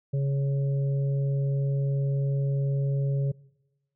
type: harmonic tone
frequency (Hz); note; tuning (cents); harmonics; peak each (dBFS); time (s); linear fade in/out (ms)
138.59; C#3; 0; 1 / 3 / 4; -23 / -38 / -39; 0.13-3.32; 10
effects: noise-tail reverb RT60 1.0 s tail -23 dB re dry

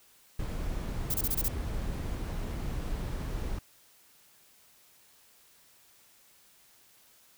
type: noise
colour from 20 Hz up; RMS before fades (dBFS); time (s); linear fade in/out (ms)
brown; -34; 0.39-3.59; 5
type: noise bursts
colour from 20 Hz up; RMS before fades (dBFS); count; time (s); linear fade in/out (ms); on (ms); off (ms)
violet; -30; 6; 1.1-1.483; 5; 43; 25
effects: white hiss -61 dBFS RMS until 7.37 s

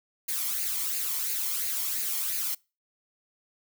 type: noise with flanger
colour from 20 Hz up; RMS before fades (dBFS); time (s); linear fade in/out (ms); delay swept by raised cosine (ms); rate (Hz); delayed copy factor
blue; -30; 0.28-2.55; 10; 0.44 to 0.95; 2.9; +0.55
effects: noise-tail reverb RT60 0.3 s tail -25 dB re dry

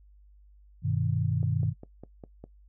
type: chord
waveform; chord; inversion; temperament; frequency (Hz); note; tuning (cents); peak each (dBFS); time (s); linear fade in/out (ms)
sine; G augmented; none; equal; 98 / 123.47 / 155.56; G2 / B2 / D#3; 0 / 0 / 0; -29; 0.82-1.74; 50
type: click train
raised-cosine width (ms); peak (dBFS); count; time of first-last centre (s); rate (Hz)
2; -29; 6; 1.43-2.44; 4.95
effects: noise-tail reverb RT60 0.1 s tail -19 dB re dry + added 50 Hz sine -53 dBFS peak until 2.68 s

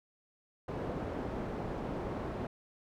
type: low-pass noise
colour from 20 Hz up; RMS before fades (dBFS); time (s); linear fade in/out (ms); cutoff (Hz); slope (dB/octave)
white; -38; 0.68-2.47; 5; 540; 12
effects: none

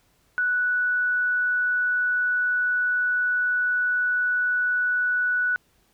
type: tone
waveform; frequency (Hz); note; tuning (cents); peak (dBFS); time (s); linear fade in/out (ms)
sine; 1478; F#6; -2; -20; 0.38-5.56; 0
effects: pink hiss -64 dBFS RMS until 5.93 s

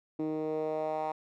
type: tone with band-pass filter sweep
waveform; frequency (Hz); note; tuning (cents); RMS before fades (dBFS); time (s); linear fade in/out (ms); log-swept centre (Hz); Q
10% pulse; 155.56; D#3; 0; -33; 0.19-1.12; 5; 310 to 840; 2.8
effects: none

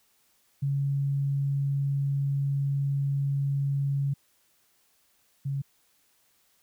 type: tone pair in turn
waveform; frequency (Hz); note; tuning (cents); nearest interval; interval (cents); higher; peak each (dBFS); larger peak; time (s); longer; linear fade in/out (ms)
sine; 139.5 / 138.54; C#3 / C#3; +11 / -1; unison; 12; first; -24 / -27; first; 0.62-4.14 / 5.45-5.62; first; 10
effects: white hiss -67 dBFS RMS until 6.62 s

